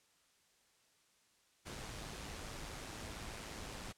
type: noise with amplitude modulation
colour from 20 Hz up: pink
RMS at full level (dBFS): -45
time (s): 1.65-3.93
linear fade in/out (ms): 20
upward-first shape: sine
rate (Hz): 108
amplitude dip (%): 40
effects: white hiss -72 dBFS RMS until 3.97 s + low-pass 9000 Hz 12 dB/octave